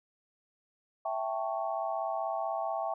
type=chord; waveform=sine; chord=A dominant seventh; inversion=second; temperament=equal; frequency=659.3 / 784 / 880 / 1108.7 Hz; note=E5 / G5 / A5 / C#6; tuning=0 / 0 / 0 / 0 cents; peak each=-34 / -35 / -39 / -39 dBFS; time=1.05-2.94 s; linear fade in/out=5 ms; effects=none